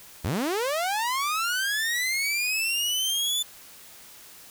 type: linear sweep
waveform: sawtooth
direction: up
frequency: 65.41 to 3520 Hz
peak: -21 dBFS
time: 0.24-3.43 s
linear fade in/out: 10 ms
effects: white hiss -48 dBFS RMS until 4.5 s